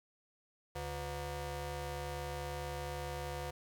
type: ring-modulated tone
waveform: 20% pulse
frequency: 215.7 Hz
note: A3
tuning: 34 cents flat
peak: -31 dBFS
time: 0.75-3.51 s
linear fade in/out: 10 ms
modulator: 288 Hz
effects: none